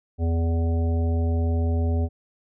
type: harmonic tone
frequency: 83 Hz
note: E2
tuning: 12 cents sharp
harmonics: 1 / 3 / 5 / 7 / 9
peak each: -20 / -30 / -34 / -37 / -39 dBFS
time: 0.18-2.09 s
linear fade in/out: 50 ms
effects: none